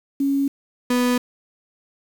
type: tone pair in turn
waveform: sine / 35% pulse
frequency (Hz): 277.2 / 247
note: C#4 / B3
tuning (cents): 0 / 0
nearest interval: major second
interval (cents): 200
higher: first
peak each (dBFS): -17 / -15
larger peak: second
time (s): 0.2-0.48 / 0.9-1.18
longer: neither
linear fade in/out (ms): 5
effects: 7-bit